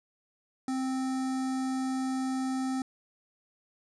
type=tone with notch filter; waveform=square; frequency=261.6 Hz; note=C4; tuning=in tune; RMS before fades=-31 dBFS; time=0.68-2.82 s; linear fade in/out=2 ms; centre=2800 Hz; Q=1; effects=resampled to 22050 Hz